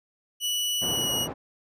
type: tone with pitch glide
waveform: sawtooth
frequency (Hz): 2949 to 2907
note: F#7 to F#7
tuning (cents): -6 to -31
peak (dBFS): -22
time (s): 0.4-1.28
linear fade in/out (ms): 50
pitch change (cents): -25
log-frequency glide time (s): 0.89-1.13
type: band-pass noise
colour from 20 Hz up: pink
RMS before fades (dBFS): -34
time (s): 0.81-1.34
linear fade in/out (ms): 20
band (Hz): 120 to 960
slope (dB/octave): 12
effects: none